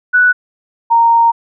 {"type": "tone pair in turn", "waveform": "sine", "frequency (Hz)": [1480, 927], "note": ["F#6", "A#5"], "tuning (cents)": [0, -10], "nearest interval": "minor sixth", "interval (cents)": 810, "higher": "first", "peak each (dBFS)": -6, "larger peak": "neither", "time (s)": [[0.13, 0.33], [0.9, 1.32]], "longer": "second", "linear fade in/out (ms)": 20, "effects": []}